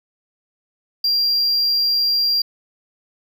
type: tone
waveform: triangle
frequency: 4759 Hz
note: D8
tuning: 22 cents sharp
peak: -14 dBFS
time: 1.04-2.42 s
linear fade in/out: 5 ms
effects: none